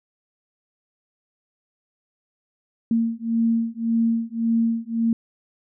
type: beating tone pair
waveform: sine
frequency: 228.1 / 229.9 Hz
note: A#3 / A#3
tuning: -37 / -24 cents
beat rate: 1.8 Hz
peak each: -22 dBFS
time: 2.91-5.13 s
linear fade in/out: 2 ms
effects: none